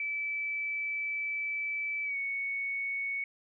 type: tone with pitch glide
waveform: sine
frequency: 2310 to 2221 Hz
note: D7 to C#7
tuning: -29 to +3 cents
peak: -31 dBFS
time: 0-3.24 s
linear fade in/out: 2 ms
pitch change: -68 cents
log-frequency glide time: 2.04-2.17 s
effects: none